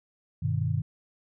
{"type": "chord", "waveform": "sine", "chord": "G augmented", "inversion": "none", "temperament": "just", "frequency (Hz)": [98, 122.5, 153.12], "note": ["G2", "B2", "D#3"], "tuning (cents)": [0, -14, -27], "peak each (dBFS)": -29, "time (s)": [0.42, 0.82], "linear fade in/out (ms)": 10, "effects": []}